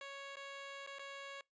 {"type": "tone with dropouts", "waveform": "10% pulse", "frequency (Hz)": 554.4, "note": "C#5", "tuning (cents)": 0, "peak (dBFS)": -38, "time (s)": [0.01, 1.41], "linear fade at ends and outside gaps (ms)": 2, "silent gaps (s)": [[0.357, 0.368], [0.865, 0.873], [0.986, 0.993]], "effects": ["noise-tail reverb RT60 0.2 s tail -25 dB re dry", "resampled to 16000 Hz"]}